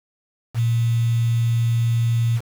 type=tone with quantisation; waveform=sine; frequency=116.5 Hz; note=A#2; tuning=1 cent flat; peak=-16 dBFS; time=0.54-2.41 s; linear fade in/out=50 ms; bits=6; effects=none